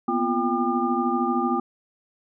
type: tone cluster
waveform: sine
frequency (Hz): 238.9 / 252 / 347.7 / 795 / 1206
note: A#3 / B3 / F4 / G5 / D6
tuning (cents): +43 / +35 / -8 / +24 / +46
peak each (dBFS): -27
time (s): 0.08-1.6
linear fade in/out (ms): 5
effects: none